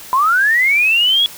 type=linear sweep; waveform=sine; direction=up; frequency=990 to 3387 Hz; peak=-10 dBFS; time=0.13-1.26 s; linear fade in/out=0 ms; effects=white hiss -35 dBFS RMS until 1.37 s